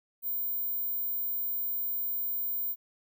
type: tone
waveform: sine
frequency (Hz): 15180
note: A#9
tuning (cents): +30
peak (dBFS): -29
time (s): 0.22-2.76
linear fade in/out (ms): 50
effects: none